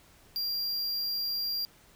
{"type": "tone", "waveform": "square", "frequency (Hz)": 4763, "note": "D8", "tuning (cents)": 24, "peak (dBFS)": -30, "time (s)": [0.36, 1.65], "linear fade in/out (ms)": 0, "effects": ["pink hiss -59 dBFS RMS until 1.95 s"]}